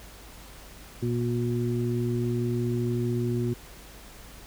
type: harmonic tone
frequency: 120 Hz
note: B2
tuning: 49 cents flat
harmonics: 1 / 2 / 3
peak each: -27 / -30 / -30 dBFS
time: 1.02-3.54 s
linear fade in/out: 10 ms
effects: added 50 Hz sine -48 dBFS peak until 4.46 s + pink hiss -48 dBFS RMS until 4.46 s